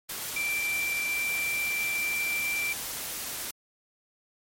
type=tone in noise; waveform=sine; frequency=2349 Hz; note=D7; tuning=in tune; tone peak=-27 dBFS; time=0.36-2.73 s; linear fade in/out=5 ms; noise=white; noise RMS=-35 dBFS; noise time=0.09-3.51 s; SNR=+5 dB; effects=MP3 64 kbps